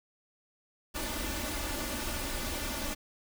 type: noise with comb filter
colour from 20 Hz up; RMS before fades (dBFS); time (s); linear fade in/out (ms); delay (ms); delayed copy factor
pink; -35; 0.94-2.95; 20; 3.4; +0.75
effects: none